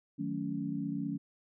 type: chord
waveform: sine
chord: D# half-diminished seventh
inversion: none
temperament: equal with one note detuned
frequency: 155.56 / 185 / 220 / 280.7 Hz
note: D#3 / F#3 / A3 / C#4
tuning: 0 / 0 / 0 / +22 cents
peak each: -40 / -39 / -39 / -36 dBFS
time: 0.18-1.18 s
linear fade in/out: 20 ms
effects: none